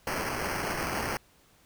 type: noise with sample-and-hold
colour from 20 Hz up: blue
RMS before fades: -32 dBFS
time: 0.07-1.17 s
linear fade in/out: 0 ms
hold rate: 3675 Hz
effects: pink hiss -62 dBFS RMS until 1.65 s